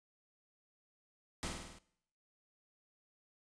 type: noise with echo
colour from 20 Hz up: pink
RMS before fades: -39 dBFS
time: 1.43-1.48 s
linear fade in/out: 0 ms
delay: 51 ms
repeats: 6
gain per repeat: -3 dB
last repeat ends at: 1.786 s
effects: noise-tail reverb RT60 0.7 s tail -19 dB re dry + resampled to 22050 Hz